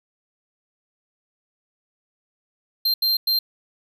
square tone bursts at uneven times, 4166 Hz, C8, 8 cents flat, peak -18 dBFS, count 3, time 2.85-2.94 / 3.02-3.17 / 3.27-3.39 s, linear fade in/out 5 ms, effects none

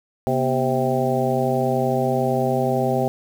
harmonic tone with a mistuned harmonic, 130.81 Hz, C3, in tune, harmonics 1 / 2 / 3 / 4 / 5 / 6, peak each -25 / -25 / -25 / -25 / -25 / -25 dBFS, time 0.27-3.08 s, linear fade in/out 0 ms, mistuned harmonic 2, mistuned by -120 cents, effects 7-bit

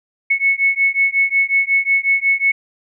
sine beating tone pair, 2200 / 2205.5 Hz, C#7 / C#7, -14 / -9 cents, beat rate 5.5 Hz, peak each -16 dBFS, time 0.3-2.52 s, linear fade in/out 10 ms, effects none

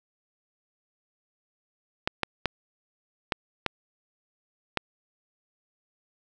clicks, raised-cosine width 0.3 ms, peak -8 dBFS, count 6, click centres 2.075 / 2.233 / 2.457 / 3.322 / 3.663 / 4.773 s, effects none

